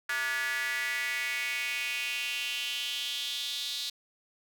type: tone with high-pass filter sweep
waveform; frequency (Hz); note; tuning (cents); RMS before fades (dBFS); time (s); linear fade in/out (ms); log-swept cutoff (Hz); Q
square; 130.81; C3; 0; -33; 0.09-3.9; 5; 1600 to 3900; 4.8
effects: none